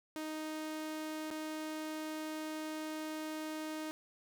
sawtooth tone with dropouts, 311.1 Hz, D#4, in tune, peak -35 dBFS, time 0.16-3.91 s, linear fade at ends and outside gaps 0 ms, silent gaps 1.305-1.312 s, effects none

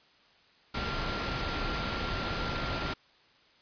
sine tone in noise, 1380 Hz, F6, 21 cents flat, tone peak -39 dBFS, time 0.74-2.94 s, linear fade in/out 10 ms, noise pink, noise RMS -33 dBFS, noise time 0.74-2.94 s, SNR -9 dB, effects white hiss -62 dBFS RMS until 3.61 s + resampled to 11025 Hz

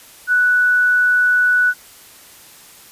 sine tone, 1480 Hz, F#6, in tune, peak -11 dBFS, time 0.27-1.74 s, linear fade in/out 50 ms, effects white hiss -43 dBFS RMS until 2.91 s + resampled to 32000 Hz

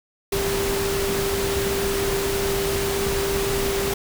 sine tone in noise, 395.1 Hz, G4, 14 cents sharp, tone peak -23 dBFS, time 0.32-3.94 s, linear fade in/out 5 ms, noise pink, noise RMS -26 dBFS, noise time 0.32-3.94 s, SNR 0 dB, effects none

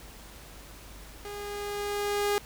sawtooth tone with level ramp, 409.4 Hz, G#4, 25 cents flat, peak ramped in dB -34 to -20 dBFS, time 1.25-2.38 s, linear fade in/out 0 ms, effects added 50 Hz sine -49 dBFS peak until 2.45 s + pink hiss -49 dBFS RMS until 2.45 s

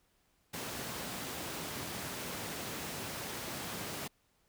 pink high-pass noise, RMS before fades -41 dBFS, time 0.53-4.08 s, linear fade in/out 10 ms, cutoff 120 Hz, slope 12 dB/octave, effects pink hiss -73 dBFS RMS until 4.48 s

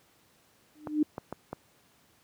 sine tone with exponential growth, 302.5 Hz, D#4, 49 cents flat, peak -19 dBFS, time 0.75-1.03 s, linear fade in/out 5 ms, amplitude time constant 60 ms
clicks, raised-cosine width 1 ms, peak -21 dBFS, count 4, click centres 0.872 / 1.181 / 1.326 / 1.53 s
effects pink hiss -64 dBFS RMS until 2.23 s + high-pass 100 Hz 12 dB/octave

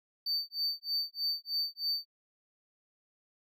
triangle tone with tremolo, 4578 Hz, D8, 45 cents flat, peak -27 dBFS, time 0.26-2.06 s, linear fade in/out 5 ms, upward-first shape sine, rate 3.2 Hz, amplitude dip 100%, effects none

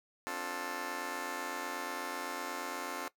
10% pulse chord, D minor seventh, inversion third, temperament just, 264.3 / 293.7 / 352.4 / 440.5 Hz, C4 / D4 / F4 / A4, +18 / 0 / +16 / +2 cents, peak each -36 / -36 / -35 / -36 dBFS, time 0.27-3.08 s, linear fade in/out 0 ms, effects noise-tail reverb RT60 0.1 s tail -18 dB re dry

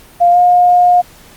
sine tone with pitch glide, 698.5 to 713.2 Hz, F5 to F5, 0 to +36 cents, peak -5 dBFS, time 0.2-1.02 s, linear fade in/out 20 ms, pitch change +36 cents, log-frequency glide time 0.31-0.38 s, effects pink hiss -41 dBFS RMS until 1.36 s + Opus 48 kbps

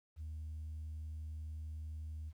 sine tone, 77.8 Hz, D#2, in tune, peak -40 dBFS, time 0.16-2.33 s, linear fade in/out 50 ms, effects tanh soft clip ceiling -39 dBFS + 12-bit

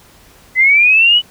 sine linear sweep, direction up, 2006 to 2987 Hz, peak -6 dBFS, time 0.55-1.22 s, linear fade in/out 50 ms, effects pink hiss -45 dBFS RMS until 1.3 s

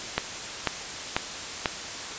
click train, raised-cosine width 0.3 ms, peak -6 dBFS, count 4, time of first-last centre 0.18-1.658 s, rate 2.03 Hz, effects white hiss -35 dBFS RMS until 2.18 s + resampled to 16000 Hz

